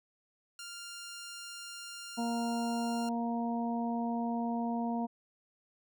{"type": "tone", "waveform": "10% pulse", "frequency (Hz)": 1396.9, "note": "F6", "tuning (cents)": 0, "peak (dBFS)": -35, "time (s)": [0.59, 3.09], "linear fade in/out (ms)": 2}
{"type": "harmonic tone", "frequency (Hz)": 234, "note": "A#3", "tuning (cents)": 7, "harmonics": [1, 2, 3, 4], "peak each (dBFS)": [-32, -44, -38, -41], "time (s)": [2.17, 5.07], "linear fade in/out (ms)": 20}
{"effects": []}